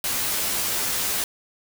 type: noise with comb filter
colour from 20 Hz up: white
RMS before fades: -25 dBFS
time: 0.04-1.24 s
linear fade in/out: 2 ms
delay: 13 ms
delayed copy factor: -0.85
effects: none